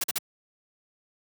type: noise bursts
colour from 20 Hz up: white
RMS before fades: -27 dBFS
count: 3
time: 0.01-0.184 s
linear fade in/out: 5 ms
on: 28 ms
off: 45 ms
effects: high-pass 150 Hz 12 dB/octave